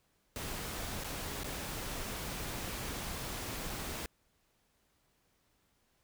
pink noise with dropouts, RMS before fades -40 dBFS, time 0.36-4.06 s, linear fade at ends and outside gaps 0 ms, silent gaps 1.037-1.044 / 1.434-1.444 / 3.697-3.7 s, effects pink hiss -74 dBFS RMS until 6.03 s

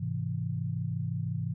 sine chord, Ab augmented, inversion none, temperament equal with one note detuned, 104.97 / 130.81 / 164.81 Hz, Ab2 / C3 / E3, +19 / 0 / 0 cents, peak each -34 dBFS, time 0-1.54 s, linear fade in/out 10 ms, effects none

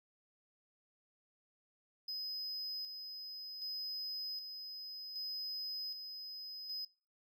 triangle tone with tremolo, 5040 Hz, D#8, 21 cents sharp, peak -38 dBFS, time 2.08-6.85 s, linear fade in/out 5 ms, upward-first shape square, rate 0.65 Hz, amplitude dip 45%, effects noise-tail reverb RT60 0.3 s tail -19 dB re dry

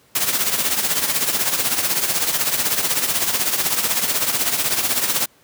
white noise with tremolo, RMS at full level -17 dBFS, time 0.15-5.26 s, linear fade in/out 5 ms, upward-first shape triangle, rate 16 Hz, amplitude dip 70%, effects pink hiss -55 dBFS RMS until 5.43 s + high-pass 100 Hz 12 dB/octave

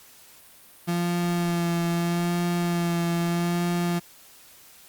35% pulse tone with vibrato, 172.1 Hz, F3, 25 cents flat, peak -21 dBFS, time 0.87-4 s, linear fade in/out 20 ms, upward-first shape sine, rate 0.79 Hz, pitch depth 20 cents each way, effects white hiss -51 dBFS RMS until 4.88 s + Opus 48 kbps

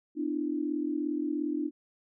sine tone cluster, 252.6 / 298.3 / 335.4 Hz, B3 / D4 / E4, +39 / +27 / +30 cents, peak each -37 / -30 / -35 dBFS, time 0.15-1.71 s, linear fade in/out 50 ms, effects none

